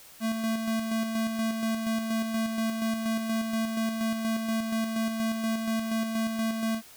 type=tone with tremolo; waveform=square; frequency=223.5 Hz; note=A3; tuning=27 cents sharp; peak=-26 dBFS; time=0.2-6.82 s; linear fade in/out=50 ms; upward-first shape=square; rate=4.2 Hz; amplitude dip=40%; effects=white hiss -51 dBFS RMS until 6.96 s